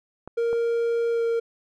clicks, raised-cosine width 1 ms, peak -23 dBFS, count 2, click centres 0.276 / 0.53 s
triangle tone with pitch glide, 466.2 to 462.4 Hz, A#4 to A#4, 0 to -14 cents, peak -19 dBFS, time 0.37-1.4 s, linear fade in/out 10 ms, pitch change -14 cents, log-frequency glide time 1.11-1.23 s
effects none

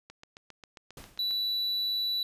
click train, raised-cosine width 0.2 ms, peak -29 dBFS, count 10, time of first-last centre 0.1-1.31 s, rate 7.44 Hz
pink noise with exponential decay, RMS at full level -44 dBFS, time 0.97-1.39 s, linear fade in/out 2 ms, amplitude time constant 91 ms
triangle tone, 3951 Hz, B7, in tune, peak -26 dBFS, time 1.19-2.23 s, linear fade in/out 2 ms
effects resampled to 32000 Hz

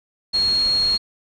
sine tone in noise, 4288 Hz, C8, 42 cents sharp, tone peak -16 dBFS, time 0.33-0.98 s, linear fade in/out 20 ms, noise pink, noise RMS -34 dBFS, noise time 0.33-0.98 s, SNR +15 dB, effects resampled to 24000 Hz

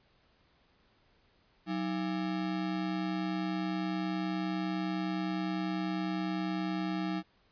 square ring-modulated tone, 250 Hz, B3, 21 cents sharp, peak -29 dBFS, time 1.66-7.23 s, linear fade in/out 50 ms, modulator 64.9 Hz, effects pink hiss -68 dBFS RMS until 7.51 s + resampled to 11025 Hz

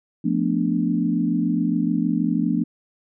sine chord, B half-diminished seventh, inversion second, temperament equal with one note detuned, 174.61 / 220 / 246.9 / 292.8 Hz, F3 / A3 / B3 / D4, 0 / 0 / 0 / -5 cents, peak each -24 dBFS, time 0.24-2.64 s, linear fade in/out 10 ms, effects none

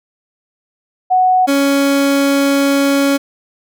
sine / 30% pulse tone pair in turn, 740 / 278.7 Hz, F#5 / C#4, 0 / +9 cents, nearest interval octave + perfect fourth, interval 1691 cents, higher first, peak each -8 dBFS, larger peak neither, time 1.1-1.47 / 1.47-3.18 s, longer second, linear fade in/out 20 ms, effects none

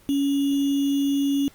sine tone with sample-and-hold, 279.9 Hz, C#4, 17 cents sharp, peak -19 dBFS, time 0.09-1.48 s, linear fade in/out 0 ms, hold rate 3150 Hz, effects pink hiss -54 dBFS RMS until 1.54 s + Opus 24 kbps

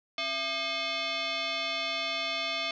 sine tone with frequency modulation, 669 Hz, E5, 25 cents sharp, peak -29 dBFS, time 0.18-2.71 s, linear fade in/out 2 ms, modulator 940 Hz, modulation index 4.1, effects none

